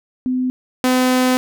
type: tone pair in turn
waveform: sine / sawtooth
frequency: 254.4 / 254.4 Hz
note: C4 / C4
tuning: -48 / -48 cents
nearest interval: unison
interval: 0 cents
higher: neither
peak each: -16 / -9 dBFS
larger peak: second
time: 0.26-0.5 / 0.84-1.37 s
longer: second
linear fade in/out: 0 ms
effects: none